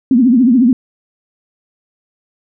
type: tone with vibrato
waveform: sine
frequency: 246.9 Hz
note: B3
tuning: in tune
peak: -6 dBFS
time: 0.11-0.73 s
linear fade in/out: 2 ms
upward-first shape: triangle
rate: 14 Hz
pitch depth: 200 cents each way
effects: none